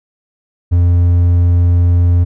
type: tone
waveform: triangle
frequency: 87.31 Hz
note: F2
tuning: in tune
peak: -5 dBFS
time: 0.71-2.25 s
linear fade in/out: 20 ms
effects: none

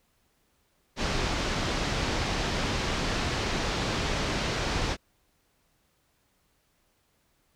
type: low-pass noise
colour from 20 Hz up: pink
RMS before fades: -29 dBFS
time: 0.96-4.97 s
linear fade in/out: 50 ms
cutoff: 5900 Hz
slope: 24 dB/octave
effects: pink hiss -70 dBFS RMS until 7.55 s

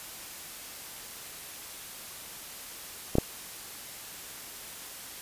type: clicks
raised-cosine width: 2 ms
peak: -12 / -7 dBFS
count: 2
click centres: 3.154 / 3.184 s
effects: white hiss -43 dBFS RMS until 5.21 s + resampled to 32000 Hz

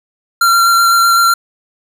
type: tone with vibrato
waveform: square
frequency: 1372 Hz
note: F6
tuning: 31 cents flat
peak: -8 dBFS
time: 0.41-1.34 s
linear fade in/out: 5 ms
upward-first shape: square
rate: 7.9 Hz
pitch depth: 10 cents each way
effects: none

